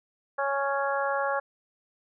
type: harmonic tone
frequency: 277.5 Hz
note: C#4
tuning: 2 cents sharp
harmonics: 2 / 3 / 4 / 5 / 6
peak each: -29 / -31 / -32 / -33 / -34 dBFS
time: 0.38-1.4 s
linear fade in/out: 10 ms
effects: none